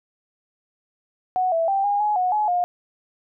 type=tone with pitch steps; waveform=sine; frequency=739 / 660 / 784 / 814 / 840 / 731 / 846 / 712 Hz; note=F#5 / E5 / G5 / G#5 / G#5 / F#5 / G#5 / F5; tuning=-2 / +2 / 0 / -35 / +19 / -21 / +32 / +33 cents; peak=-18 dBFS; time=1.36-2.64 s; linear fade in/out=0 ms; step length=160 ms; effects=none